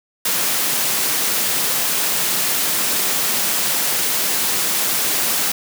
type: high-pass noise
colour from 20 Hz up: white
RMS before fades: -19 dBFS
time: 0.25-5.52 s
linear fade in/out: 5 ms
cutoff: 130 Hz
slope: 24 dB/octave
effects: none